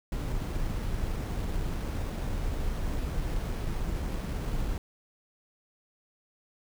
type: noise with sample-and-hold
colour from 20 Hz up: brown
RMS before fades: -31 dBFS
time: 0.12-4.78 s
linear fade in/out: 2 ms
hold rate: 7350 Hz
effects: none